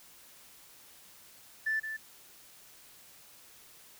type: tone with echo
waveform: sine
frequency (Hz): 1760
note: A6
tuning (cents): 0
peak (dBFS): -27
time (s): 1.66-1.8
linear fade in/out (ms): 10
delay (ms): 170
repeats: 1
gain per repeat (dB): -8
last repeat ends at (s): 1.97
effects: tanh soft clip ceiling -23 dBFS + white hiss -56 dBFS RMS until 3.99 s